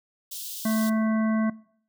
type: high-pass noise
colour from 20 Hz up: white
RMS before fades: -36 dBFS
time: 0.31-0.9 s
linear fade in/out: 10 ms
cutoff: 3100 Hz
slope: 48 dB/octave
type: harmonic tone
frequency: 219.6 Hz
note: A3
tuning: 3 cents flat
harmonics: 1 / 3 / 5 / 7 / 9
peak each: -22 / -32 / -36 / -39 / -41 dBFS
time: 0.65-1.5 s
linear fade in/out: 5 ms
effects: noise-tail reverb RT60 0.6 s tail -22 dB re dry